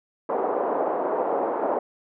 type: band-pass noise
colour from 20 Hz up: pink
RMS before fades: -25 dBFS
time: 0.29-1.79 s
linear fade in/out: 5 ms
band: 360 to 950 Hz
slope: 24 dB/octave
effects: none